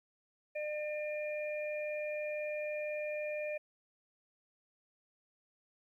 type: harmonic tone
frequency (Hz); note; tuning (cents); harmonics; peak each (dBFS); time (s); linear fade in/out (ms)
602; D5; +43; 1 / 3 / 4; -36 / -51 / -43; 0.55-3.58; 10
effects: 12-bit